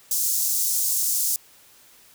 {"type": "high-pass noise", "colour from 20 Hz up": "pink", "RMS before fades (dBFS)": -23, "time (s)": [0.11, 1.36], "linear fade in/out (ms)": 2, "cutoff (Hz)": 6300, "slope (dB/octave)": 24, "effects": ["white hiss -53 dBFS RMS until 2.14 s"]}